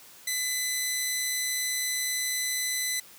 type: tone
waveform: 10% pulse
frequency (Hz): 2008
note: B6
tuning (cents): +28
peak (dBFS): -18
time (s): 0.27-3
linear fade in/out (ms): 5
effects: white hiss -51 dBFS RMS until 3.18 s + high-pass 80 Hz 12 dB/octave